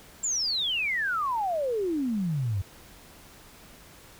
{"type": "exponential sweep", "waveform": "sine", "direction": "down", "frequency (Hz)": [7459, 90.6], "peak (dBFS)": -25, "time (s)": [0.23, 2.62], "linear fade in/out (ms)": 10, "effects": ["pink hiss -51 dBFS RMS until 4.19 s"]}